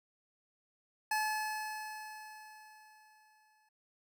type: tone with exponential decay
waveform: 25% pulse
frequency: 860 Hz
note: A5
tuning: 40 cents flat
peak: -26 dBFS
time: 1.11-3.69 s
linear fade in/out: 5 ms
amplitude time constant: 560 ms
effects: none